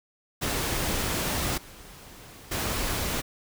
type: noise with level steps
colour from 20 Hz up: pink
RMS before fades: -28 / -47 / -29 dBFS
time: 0.41-3.22 s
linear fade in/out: 20 ms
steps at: 1.57 / 2.51 s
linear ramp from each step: 10 ms
effects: none